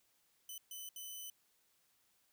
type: tone bursts at uneven times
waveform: 5% pulse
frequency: 3014 Hz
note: F#7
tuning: 31 cents sharp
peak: -37 dBFS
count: 3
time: 0.49-0.58 / 0.71-0.89 / 0.96-1.3 s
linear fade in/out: 2 ms
effects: white hiss -75 dBFS RMS until 2.32 s